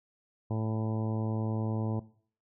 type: harmonic tone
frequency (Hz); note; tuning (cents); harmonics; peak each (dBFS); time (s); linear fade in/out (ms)
110; A2; 0; 1 / 2 / 3 / 4 / 5 / 6 / 7 / 8 / 9; -30 / -36 / -40 / -42 / -44 / -46 / -47 / -48 / -49; 0.5-2; 10
effects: noise-tail reverb RT60 0.5 s tail -19 dB re dry